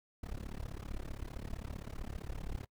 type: noise with amplitude modulation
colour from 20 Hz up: brown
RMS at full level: -38 dBFS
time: 0.23-2.66 s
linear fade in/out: 5 ms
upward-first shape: sine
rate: 35.4 Hz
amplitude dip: 100%
effects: noise-tail reverb RT60 0.1 s tail -25 dB re dry